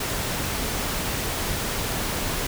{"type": "noise", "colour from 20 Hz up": "pink", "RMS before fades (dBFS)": -27, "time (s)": [0, 2.47], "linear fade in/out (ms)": 5, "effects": []}